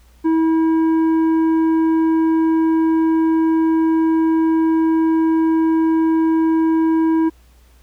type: tone with tanh clipping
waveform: sine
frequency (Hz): 323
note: E4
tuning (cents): -35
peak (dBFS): -14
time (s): 0.24-7.3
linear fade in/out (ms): 20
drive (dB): 8
effects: added 60 Hz sine -47 dBFS peak until 7.82 s + pink hiss -56 dBFS RMS until 7.82 s